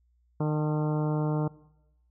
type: harmonic tone with a mistuned harmonic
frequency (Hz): 152.3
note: D#3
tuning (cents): -37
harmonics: 1 / 2 / 3 / 4 / 5 / 6 / 7 / 8 / 9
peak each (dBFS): -26 / -32 / -34 / -38 / -42 / -40 / -44 / -48 / -49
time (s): 0.4-1.48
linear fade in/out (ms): 5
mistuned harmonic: 6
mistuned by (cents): -35
effects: noise-tail reverb RT60 0.9 s tail -21 dB re dry + added 60 Hz sine -64 dBFS peak until 2.1 s